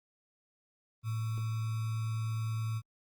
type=tone with sample-and-hold; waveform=sine; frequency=111.3 Hz; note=A2; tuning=20 cents sharp; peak=-31 dBFS; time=1.03-2.82 s; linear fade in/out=50 ms; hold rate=1225 Hz; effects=Opus 32 kbps